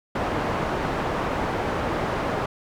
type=low-pass noise; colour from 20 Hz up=white; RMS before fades=-26 dBFS; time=0.15-2.46 s; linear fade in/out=5 ms; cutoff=950 Hz; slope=12 dB/octave; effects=none